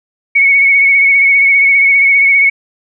sine tone with vibrato, 2218 Hz, C#7, in tune, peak -5 dBFS, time 0.35-2.5 s, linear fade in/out 10 ms, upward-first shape triangle, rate 15 Hz, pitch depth 38 cents each way, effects none

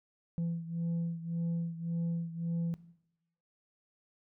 sine beating tone pair, 167.7 / 169.5 Hz, E3 / E3, +30 / +49 cents, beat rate 1.8 Hz, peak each -32 / -35 dBFS, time 0.38-2.74 s, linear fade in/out 0 ms, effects noise-tail reverb RT60 0.8 s tail -19 dB re dry + tanh soft clip ceiling -29 dBFS

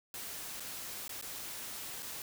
white noise with dropouts, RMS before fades -43 dBFS, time 0.14-2.22 s, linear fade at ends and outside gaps 1 ms, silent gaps 0.598-0.604 / 1.08-1.093 / 1.213-1.224 / 2.024-2.028 s, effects none

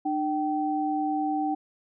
sine tone pair together, 301.6 / 771.5 Hz, D4 / G5, +46 / -28 cents, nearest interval octave + major third, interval 1626 cents, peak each -27 dBFS, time 0.05-1.55 s, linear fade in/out 10 ms, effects none

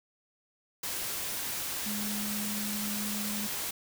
sine tone in noise, 208.4 Hz, G#3, 6 cents sharp, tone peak -35 dBFS, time 1.86-3.47 s, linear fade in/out 5 ms, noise white, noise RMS -35 dBFS, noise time 0.83-3.71 s, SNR -3 dB, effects none

